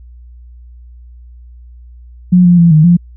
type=tone with pitch steps; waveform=sine; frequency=180.2 / 175.6 / 169.8 / 154.6 / 173.8 Hz; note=F#3 / F3 / F3 / D#3 / F3; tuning=-45 / +10 / -48 / -11 / -8 cents; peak=-3 dBFS; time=2.32-2.97 s; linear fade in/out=10 ms; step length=130 ms; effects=added 60 Hz sine -33 dBFS peak until 3.16 s